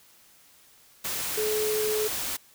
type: tone in noise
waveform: sine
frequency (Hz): 428.4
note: A4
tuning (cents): -46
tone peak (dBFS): -25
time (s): 1.37-2.08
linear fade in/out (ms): 10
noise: white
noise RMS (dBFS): -31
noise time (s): 1.04-2.37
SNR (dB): +3
effects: white hiss -57 dBFS RMS until 2.54 s